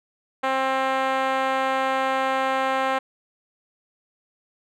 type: tone with band-pass filter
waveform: 5% pulse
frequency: 265 Hz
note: C4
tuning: 22 cents sharp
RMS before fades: -23 dBFS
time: 0.43-2.99 s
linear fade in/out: 10 ms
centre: 720 Hz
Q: 1.1
effects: none